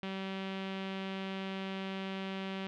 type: tone with low-pass filter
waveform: sawtooth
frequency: 192.1 Hz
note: G3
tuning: 35 cents flat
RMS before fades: -39 dBFS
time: 0.03-2.67 s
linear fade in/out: 0 ms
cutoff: 3100 Hz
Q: 2.5
effects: none